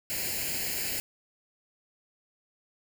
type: noise with comb filter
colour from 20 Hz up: white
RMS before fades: -32 dBFS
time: 0.1-1 s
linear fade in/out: 0 ms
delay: 0.42 ms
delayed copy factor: +0.8
effects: none